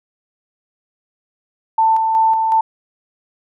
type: tone with tremolo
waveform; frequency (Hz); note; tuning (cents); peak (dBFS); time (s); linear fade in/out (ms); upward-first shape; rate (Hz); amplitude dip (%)
sine; 890; A5; +20; -10; 1.78-2.61; 5; square; 2.7; 35
effects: none